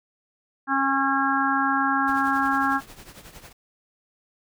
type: harmonic tone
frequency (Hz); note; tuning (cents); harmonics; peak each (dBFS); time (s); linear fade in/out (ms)
272.5; C#4; -29; 1 / 3 / 4 / 5 / 6; -26 / -26 / -26 / -26 / -26; 0.67-2.81; 50
type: noise with tremolo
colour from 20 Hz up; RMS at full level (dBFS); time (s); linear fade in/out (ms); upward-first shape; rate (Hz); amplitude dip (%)
pink; -42; 2.07-3.53; 10; triangle; 11; 75
effects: none